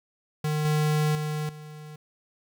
square tone with level steps, 152.1 Hz, D#3, 39 cents flat, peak -25 / -22 / -28 / -41 dBFS, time 0.44-1.96 s, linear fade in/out 5 ms, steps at 0.65 / 1.15 / 1.49 s, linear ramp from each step 2 ms, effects 10-bit

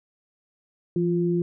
sine tone pair together, 170.81 / 349.2 Hz, F3 / F4, -38 / 0 cents, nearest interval octave, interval 1238 cents, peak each -23 dBFS, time 0.96-1.42 s, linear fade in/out 2 ms, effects none

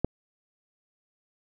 click, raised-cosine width 2 ms, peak -10 dBFS, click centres 0.046 s, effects none

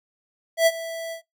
square tone with ADSR envelope, 659.3 Hz, E5, in tune, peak -13 dBFS, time 0.57-1.22 s, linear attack 95 ms, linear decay 44 ms, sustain -17 dB, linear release 100 ms, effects noise-tail reverb RT60 0.2 s tail -25 dB re dry

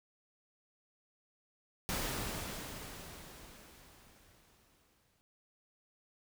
pink noise with exponential decay, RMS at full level -35 dBFS, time 1.89-5.21 s, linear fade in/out 0 ms, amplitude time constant 720 ms, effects none

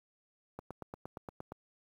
click train, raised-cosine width 1 ms, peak -28 dBFS, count 9, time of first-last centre 0.59-1.52 s, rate 8.6 Hz, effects high-pass 60 Hz 12 dB/octave + 10-bit

